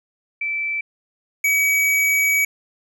sine / square tone pair in turn, 2324 / 2272 Hz, D7 / C#7, -19 / +42 cents, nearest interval unison, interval 39 cents, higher first, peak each -21 / -16 dBFS, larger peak second, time 0.41-0.81 / 1.44-2.45 s, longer second, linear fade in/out 5 ms, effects none

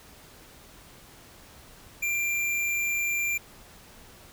square tone, 2375 Hz, D7, 19 cents sharp, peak -26 dBFS, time 2.02-3.38 s, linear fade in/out 10 ms, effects pink hiss -51 dBFS RMS until 4.32 s

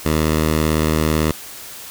10% pulse tone, 78 Hz, D#2, 5 cents sharp, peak -7 dBFS, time 0.05-1.32 s, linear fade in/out 10 ms, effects white hiss -35 dBFS RMS until 1.9 s

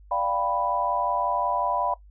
sine chord, G dominant seventh, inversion second, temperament equal, 587.3 / 698.5 / 784 / 987.8 Hz, D5 / F5 / G5 / B5, 0 / 0 / 0 / 0 cents, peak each -30 / -29 / -30 / -26 dBFS, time 0.11-1.94 s, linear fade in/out 5 ms, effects noise-tail reverb RT60 0.1 s tail -17 dB re dry + added 50 Hz sine -47 dBFS peak until 2.1 s

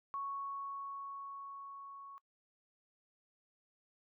sine tone with level ramp, 1108.7 Hz, C#6, in tune, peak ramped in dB -37 to -49 dBFS, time 0.14-2.18 s, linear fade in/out 0 ms, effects noise-tail reverb RT60 0.1 s tail -22 dB re dry

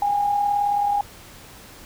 sine tone with amplitude modulation, 816 Hz, G#5, 31 cents flat, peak -16 dBFS, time 0.02-1.01 s, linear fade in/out 2 ms, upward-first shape sine, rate 38.9 Hz, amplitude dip 45%, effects pink hiss -44 dBFS RMS until 1.85 s

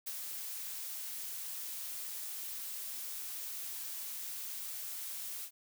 blue noise with ADSR envelope, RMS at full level -39 dBFS, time 0.06-5.51 s, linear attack 14 ms, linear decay 43 ms, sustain -3 dB, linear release 75 ms, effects none

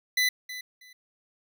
25% pulse tone with echo, 2000 Hz, B6, 21 cents sharp, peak -18 dBFS, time 0.17-0.29 s, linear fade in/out 5 ms, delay 320 ms, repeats 2, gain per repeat -14 dB, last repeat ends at 0.93 s, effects none

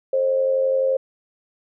sine tone with amplitude modulation, 530 Hz, C5, 22 cents sharp, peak -14 dBFS, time 0.13-0.97 s, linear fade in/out 5 ms, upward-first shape sine, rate 91.7 Hz, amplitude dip 55%, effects none

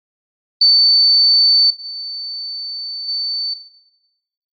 sine tone with level steps, 4529 Hz, C#8, 36 cents sharp, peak -7 / -22 / -17 dBFS, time 0.61-3.54 s, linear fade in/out 5 ms, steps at 1.7 / 3.08 s, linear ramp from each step 5 ms, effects noise-tail reverb RT60 1.0 s tail -17 dB re dry + MP3 48 kbps

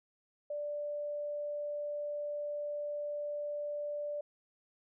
sine tone, 587.3 Hz, D5, in tune, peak -35 dBFS, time 0.5-4.21 s, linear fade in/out 5 ms, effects none

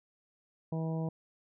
harmonic tone, 161.4 Hz, E3, 36 cents flat, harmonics 1 / 2 / 3 / 4 / 5 / 6, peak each -32 / -42 / -42 / -44 / -49 / -50 dBFS, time 0.72-1.09 s, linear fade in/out 5 ms, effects none

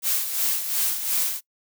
blue noise with tremolo, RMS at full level -22 dBFS, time 0.02-1.41 s, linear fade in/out 50 ms, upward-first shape sine, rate 2.8 Hz, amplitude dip 60%, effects noise-tail reverb RT60 0.1 s tail -22 dB re dry

